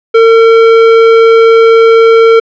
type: tone with tanh clipping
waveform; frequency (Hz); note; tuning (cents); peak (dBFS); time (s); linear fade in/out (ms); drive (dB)
sine; 454; A#4; -46; -3; 0.14-2.4; 10; 18
effects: low-pass 3000 Hz 12 dB/octave